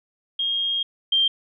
sine tone pair in turn, 3241 / 3174 Hz, G#7 / G7, -43 / +21 cents, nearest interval unison, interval 36 cents, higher first, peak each -21 / -16 dBFS, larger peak second, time 0.39-0.83 / 1.12-1.28 s, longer first, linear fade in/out 5 ms, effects none

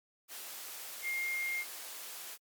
sine tone in noise, 2125 Hz, C7, 26 cents sharp, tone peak -33 dBFS, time 1.02-1.65 s, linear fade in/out 50 ms, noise white, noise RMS -45 dBFS, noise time 0.28-2.38 s, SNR +9 dB, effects high-pass 400 Hz 12 dB/octave + Opus 48 kbps

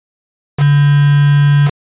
sine tone with quantisation, 143.8 Hz, D3, 36 cents flat, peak -6 dBFS, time 0.57-1.71 s, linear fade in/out 50 ms, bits 3, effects resampled to 8000 Hz

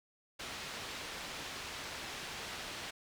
white low-pass noise, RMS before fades -44 dBFS, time 0.39-2.91 s, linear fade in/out 10 ms, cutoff 4100 Hz, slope 12 dB/octave, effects none

